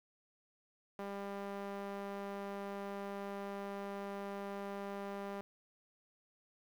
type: tone with band-pass filter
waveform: sawtooth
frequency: 199.4 Hz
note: G3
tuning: 30 cents sharp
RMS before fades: -43 dBFS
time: 0.99-5.41 s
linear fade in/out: 0 ms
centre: 700 Hz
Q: 0.76
effects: 10-bit